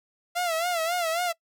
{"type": "tone with vibrato", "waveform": "sawtooth", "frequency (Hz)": 680, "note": "F5", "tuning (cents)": -46, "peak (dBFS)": -21, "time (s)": [0.35, 1.33], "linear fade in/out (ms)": 20, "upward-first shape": "sine", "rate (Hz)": 3.7, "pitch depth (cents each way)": 100, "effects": ["noise-tail reverb RT60 0.1 s tail -23 dB re dry"]}